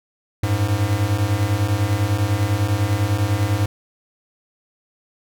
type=beating tone pair; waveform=square; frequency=96 / 106 Hz; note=G2 / G#2; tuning=-36 / +36 cents; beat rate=10 Hz; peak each=-22 / -20 dBFS; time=0.43-3.66 s; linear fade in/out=5 ms; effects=none